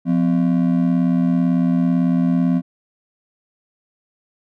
triangle ring-modulated tone, 215.3 Hz, A3, 37 cents flat, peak -9 dBFS, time 0.05-2.62 s, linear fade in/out 50 ms, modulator 39 Hz, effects none

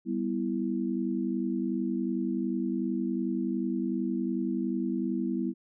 sine chord, E minor, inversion first, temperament equal, 196 / 246.9 / 329.6 Hz, G3 / B3 / E4, 0 / 0 / 0 cents, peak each -32 / -31 / -32 dBFS, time 0.05-5.54 s, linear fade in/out 50 ms, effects none

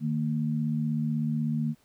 sine tone pair together, 152.91 / 229.1 Hz, D#3 / A#3, -30 / -30 cents, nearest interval perfect fifth, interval 700 cents, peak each -28 dBFS, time 0-1.75 s, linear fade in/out 50 ms, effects pink hiss -65 dBFS RMS until 1.84 s

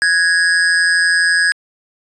square tone with amplitude modulation, 1661.2 Hz, G#6, in tune, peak -9 dBFS, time 0.02-1.52 s, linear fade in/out 0 ms, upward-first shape sine, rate 172 Hz, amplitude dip 60%, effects resampled to 22050 Hz

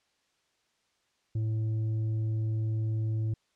sine tone with tanh clipping, 109.9 Hz, A2, 2 cents flat, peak -28 dBFS, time 1.35-3.34 s, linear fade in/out 5 ms, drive 5 dB, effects white hiss -73 dBFS RMS until 3.55 s + low-pass 6000 Hz 12 dB/octave

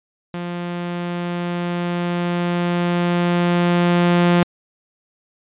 sawtooth tone with level ramp, 174.61 Hz, F3, in tune, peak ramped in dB -21 to -8 dBFS, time 0.34-4.43 s, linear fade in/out 0 ms, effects resampled to 8000 Hz

